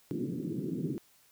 white band-pass noise, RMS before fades -35 dBFS, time 0.11-0.98 s, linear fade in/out 0 ms, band 130 to 370 Hz, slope 48 dB/octave, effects white hiss -64 dBFS RMS until 1.31 s

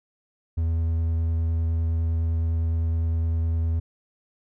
triangle tone with vibrato, 82 Hz, E2, 9 cents flat, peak -19 dBFS, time 0.57-3.8 s, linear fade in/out 10 ms, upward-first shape sine, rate 9.8 Hz, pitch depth 9 cents each way, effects none

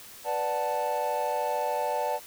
triangle chord, B minor seventh, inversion none, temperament equal, 493.9 / 587.3 / 740 / 880 Hz, B4 / D5 / F#5 / A5, 0 / 0 / 0 / 0 cents, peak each -32 / -29 / -32 / -28 dBFS, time 0.24-2.2 s, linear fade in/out 50 ms, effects white hiss -47 dBFS RMS until 2.26 s

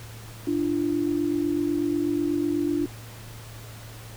sine tone pair together, 293.5 / 341.6 Hz, D4 / F4, -1 / -38 cents, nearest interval minor third, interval 263 cents, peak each -24 / -26 dBFS, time 0.47-2.86 s, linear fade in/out 5 ms, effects added 112 Hz sine -41 dBFS peak until 4.16 s + pink hiss -45 dBFS RMS until 4.16 s

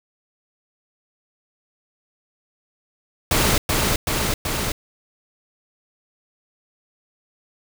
pink noise with echo, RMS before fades -18 dBFS, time 3.31-3.58 s, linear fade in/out 2 ms, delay 380 ms, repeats 3, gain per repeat -2 dB, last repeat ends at 4.72 s, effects none

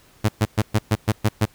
sawtooth tone bursts, 107.8 Hz, A2, 35 cents flat, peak -11 dBFS, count 8, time 0.24-1.456 s, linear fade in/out 10 ms, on 47 ms, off 120 ms, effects pink hiss -54 dBFS RMS until 1.54 s

